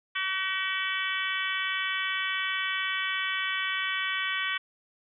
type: harmonic tone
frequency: 379.8 Hz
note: F#4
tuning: 45 cents sharp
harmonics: 3 / 4 / 5 / 6 / 7 / 8 / 9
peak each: -36 / -34 / -33 / -34 / -40 / -35 / -38 dBFS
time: 0.15-4.58 s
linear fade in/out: 10 ms
effects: none